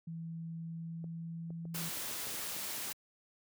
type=tone with pitch glide; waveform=sine; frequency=164.81 to 166.63 Hz; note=E3 to E3; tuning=0 to +19 cents; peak=-39 dBFS; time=0.07-1.89 s; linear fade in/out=5 ms; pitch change=+19 cents; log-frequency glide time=0.57-1.74 s
type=clicks; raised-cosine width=2 ms; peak=-37 dBFS; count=11; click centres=1.042 / 1.505 / 1.654 / 1.747 / 1.816 / 1.972 / 2.112 / 2.27 / 2.342 / 2.565 / 2.781 s
type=noise; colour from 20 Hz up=white; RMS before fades=-40 dBFS; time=1.74-2.93 s; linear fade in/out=10 ms
effects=high-pass 100 Hz 12 dB/octave